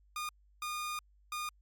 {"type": "tone bursts at uneven times", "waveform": "sawtooth", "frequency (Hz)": 1220, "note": "D#6", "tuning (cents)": -34, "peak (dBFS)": -32, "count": 3, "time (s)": [[0.16, 0.29], [0.62, 0.99], [1.32, 1.49]], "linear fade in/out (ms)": 2, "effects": ["added 50 Hz sine -62 dBFS peak until 1.61 s", "MP3 96 kbps"]}